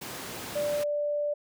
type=high-pass noise; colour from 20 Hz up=pink; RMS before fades=-39 dBFS; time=0.01-0.84 s; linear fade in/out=10 ms; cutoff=140 Hz; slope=12 dB/octave
type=tone; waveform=sine; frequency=587.3 Hz; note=D5; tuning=in tune; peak=-26 dBFS; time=0.55-1.34 s; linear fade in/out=10 ms
effects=none